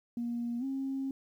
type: tone with pitch glide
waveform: sine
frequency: 237.2 to 269.3 Hz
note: A#3 to C#4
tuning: +30 to -50 cents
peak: -31 dBFS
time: 0.17-1.11 s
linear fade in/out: 2 ms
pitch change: +220 cents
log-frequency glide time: 0.59-0.64 s
effects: tanh soft clip ceiling -27 dBFS + 11-bit